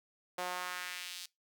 sawtooth tone with high-pass filter sweep, 180 Hz, F#3, 47 cents flat, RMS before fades -41 dBFS, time 0.38-1.26 s, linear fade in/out 5 ms, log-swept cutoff 610 to 4300 Hz, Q 1.4, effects noise-tail reverb RT60 0.2 s tail -23 dB re dry

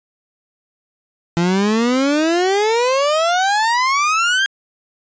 30% pulse exponential sweep, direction up, 167.6 to 1623 Hz, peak -11 dBFS, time 1.37-4.46 s, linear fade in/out 0 ms, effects resampled to 16000 Hz

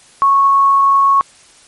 sine tone, 1103 Hz, C#6, 9 cents flat, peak -7 dBFS, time 0.22-1.21 s, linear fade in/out 0 ms, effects white hiss -45 dBFS RMS until 1.67 s + MP3 48 kbps

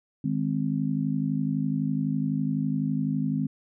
sine chord, Ab major, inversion second, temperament just, 155.74 / 207.7 / 259.6 Hz, Eb3 / Ab3 / C4, +2 / 0 / -13 cents, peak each -28 / -29 / -28 dBFS, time 0.24-3.47 s, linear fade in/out 5 ms, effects none

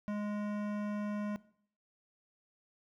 sine tone with hard clipping, 207.7 Hz, G#3, in tune, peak -36 dBFS, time 0.08-1.36 s, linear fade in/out 0 ms, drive 16 dB, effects noise-tail reverb RT60 0.6 s tail -19 dB re dry

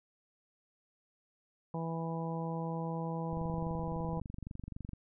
harmonic tone, 164.5 Hz, E3, 3 cents flat, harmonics 1 / 2 / 3 / 4 / 5 / 6, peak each -36 / -45 / -42 / -47 / -44 / -45 dBFS, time 1.74-4.2 s, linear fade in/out 2 ms
click train, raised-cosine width 5 ms, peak -30 dBFS, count 39, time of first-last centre 3.33-4.933 s, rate 23.7 Hz
effects none

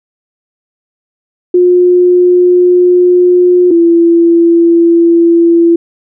sine tone pair in turn, 357.9 / 337.8 Hz, F4 / E4, +42 / +42 cents, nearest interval minor second, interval 100 cents, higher first, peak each -3 dBFS, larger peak neither, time 1.54-3.71 / 3.71-5.76 s, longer first, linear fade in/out 5 ms, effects none

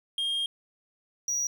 triangle tone pair in turn, 3225 / 5781 Hz, G7 / F#8, +48 / -41 cents, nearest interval minor seventh, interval 1011 cents, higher second, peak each -25 dBFS, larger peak neither, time 0.18-0.46 / 1.28-1.47 s, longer first, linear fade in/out 2 ms, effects 10-bit

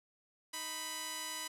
5% pulse tone pair together, 312.1 / 992 Hz, D#4 / B5, +5 / +7 cents, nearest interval octave + minor sixth, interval 2002 cents, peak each -37 / -27 dBFS, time 0.53-1.48 s, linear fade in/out 10 ms, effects low-pass 12000 Hz 12 dB/octave

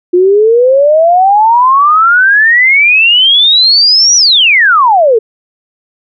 sine exponential two-way sweep, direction up then down, 349.8 to 5920 to 424.5 Hz, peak -3 dBFS, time 0.13-5.19 s, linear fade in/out 10 ms, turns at 4.16 s, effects none

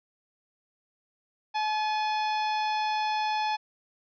harmonic tone with a mistuned harmonic, 857 Hz, A5, 46 cents flat, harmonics 1 / 2 / 3 / 4 / 5 / 6 / 7, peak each -26 / -39 / -37 / -40 / -42 / -43 / -54 dBFS, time 1.54-3.57 s, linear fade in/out 20 ms, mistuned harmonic 3, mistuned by -61 cents, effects none

